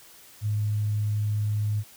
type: tone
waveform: sine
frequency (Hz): 105.3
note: G#2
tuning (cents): +24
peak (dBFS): -23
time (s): 0.41-1.84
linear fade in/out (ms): 50
effects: white hiss -51 dBFS RMS until 1.96 s